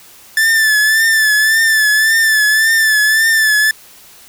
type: tone with vibrato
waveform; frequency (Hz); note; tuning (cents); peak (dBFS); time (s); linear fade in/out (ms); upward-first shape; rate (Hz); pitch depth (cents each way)
45% pulse; 1755; A6; -5; -9; 0.37-3.71; 2; triangle; 1.8; 58
effects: white hiss -41 dBFS RMS until 4.28 s